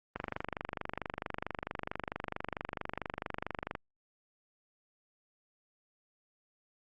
click train, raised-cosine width 0.5 ms, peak -20 dBFS, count 89, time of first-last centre 0.16-3.752 s, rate 24.5 Hz, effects Opus 24 kbps

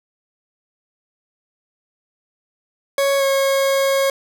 40% pulse tone with pitch glide, 554.4 to 545.5 Hz, C#5 to C#5, 0 to -28 cents, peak -14 dBFS, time 2.98-4.1 s, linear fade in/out 2 ms, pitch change -28 cents, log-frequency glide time 3.18-3.23 s, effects none

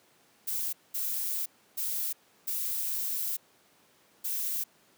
violet noise bursts at uneven times, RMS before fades -32 dBFS, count 5, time 0.47-0.73 / 0.94-1.46 / 1.77-2.13 / 2.47-3.37 / 4.24-4.64 s, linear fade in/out 10 ms, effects pink hiss -63 dBFS RMS until 4.97 s + high-pass 200 Hz 12 dB/octave

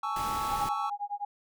triangle chord, A major seventh, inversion third, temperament equal with one note detuned, 830.6 / 880 / 1119 / 1318.5 Hz, G#5 / A5 / C#6 / E6, 0 / 0 / +16 / 0 cents, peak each -34 / -35 / -32 / -33 dBFS, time 0.03-0.9 s, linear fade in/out 5 ms
pink noise, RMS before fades -39 dBFS, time 0.16-0.69 s, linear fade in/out 2 ms
sine tone with tremolo, 818 Hz, G#5, 26 cents flat, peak -29 dBFS, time 0.5-1.25 s, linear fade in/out 5 ms, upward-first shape sine, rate 9.8 Hz, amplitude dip 100%
effects none

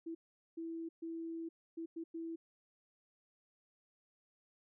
sine tone bursts at uneven times, 329.6 Hz, E4, in tune, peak -40 dBFS, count 6, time 0.06-0.15 / 0.57-0.89 / 1.02-1.49 / 1.77-1.86 / 1.96-2.04 / 2.14-2.36 s, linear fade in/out 10 ms, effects none

